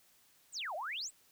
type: exponential two-way sweep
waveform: sine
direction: down then up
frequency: 8870 to 587.3 to 8870 Hz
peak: -37 dBFS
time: 0.52-1.11 s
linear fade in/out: 50 ms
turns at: 0.75 s
effects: white hiss -67 dBFS RMS until 1.31 s